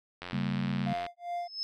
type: click train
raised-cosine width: 0.3 ms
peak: -23 dBFS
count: 76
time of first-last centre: 0.22-1.065 s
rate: 88.8 Hz
type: chord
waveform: sine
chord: G diminished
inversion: second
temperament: equal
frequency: 138.59 / 196 / 233.1 Hz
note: Db3 / G3 / Bb3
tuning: 0 / 0 / 0 cents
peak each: -33 / -32 / -35 dBFS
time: 0.33-0.93 s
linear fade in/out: 2 ms
type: tone with tremolo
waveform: triangle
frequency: 698.5 Hz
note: F5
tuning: in tune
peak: -29 dBFS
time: 0.86-1.48 s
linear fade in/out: 10 ms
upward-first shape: sine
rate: 2.5 Hz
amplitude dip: 100%
type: tone with exponential growth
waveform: sine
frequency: 5200 Hz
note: E8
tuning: 24 cents flat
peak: -28 dBFS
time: 1.36-1.63 s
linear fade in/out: 0 ms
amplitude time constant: 57 ms
effects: none